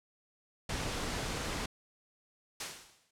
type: noise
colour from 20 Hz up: pink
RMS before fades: -36 dBFS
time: 0.69-1.66 s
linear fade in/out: 5 ms
type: noise with exponential decay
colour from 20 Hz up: white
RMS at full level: -34 dBFS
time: 2.6-3.11 s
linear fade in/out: 5 ms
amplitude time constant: 110 ms
effects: low-pass 8000 Hz 12 dB/octave